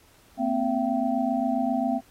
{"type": "tone cluster", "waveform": "sine", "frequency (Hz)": [231.2, 258.7, 676, 774], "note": ["A#3", "C4", "E5", "G5"], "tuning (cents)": [-14, -19, 43, -22], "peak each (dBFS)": [-29, -26, -28, -30], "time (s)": [0.37, 2.01], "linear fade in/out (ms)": 50, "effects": ["pink hiss -58 dBFS RMS until 2.1 s", "AAC 48 kbps"]}